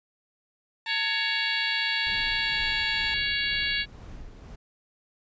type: tone with pitch glide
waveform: 15% pulse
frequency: 900 to 892.2 Hz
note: A5 to A5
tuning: +39 to +24 cents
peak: -28 dBFS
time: 0.86-3.14 s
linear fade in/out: 2 ms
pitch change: -15 cents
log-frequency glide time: 2.4-2.78 s
type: harmonic tone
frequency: 559 Hz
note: C#5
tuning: 14 cents sharp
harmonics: 3 / 4 / 5 / 6 / 7 / 8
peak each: -30 / -31 / -32 / -33 / -33 / -34 dBFS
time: 0.86-3.86 s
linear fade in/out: 50 ms
type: noise with tremolo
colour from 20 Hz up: brown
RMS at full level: -40 dBFS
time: 2.06-4.56 s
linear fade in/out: 10 ms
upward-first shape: sine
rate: 2.1 Hz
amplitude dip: 40%
effects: resampled to 16000 Hz